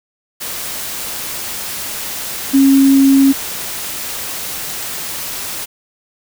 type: tone in noise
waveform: sine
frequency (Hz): 272.3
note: C#4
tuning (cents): -31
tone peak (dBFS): -6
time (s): 2.53-3.33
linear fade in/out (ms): 20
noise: white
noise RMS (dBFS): -24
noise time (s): 0.4-5.66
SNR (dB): +15
effects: none